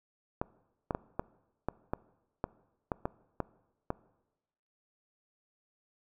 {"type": "clicks", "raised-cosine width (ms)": 1, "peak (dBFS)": -17, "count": 11, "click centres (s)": [0.415, 0.908, 0.949, 1.195, 1.686, 1.935, 2.441, 2.918, 3.055, 3.403, 3.904], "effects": ["noise-tail reverb RT60 1.0 s tail -21 dB re dry"]}